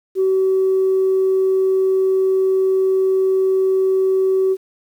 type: tone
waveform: sine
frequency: 380 Hz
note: F#4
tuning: 46 cents sharp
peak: -12 dBFS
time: 0.15-4.57 s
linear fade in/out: 50 ms
effects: tanh soft clip ceiling -9 dBFS + 8-bit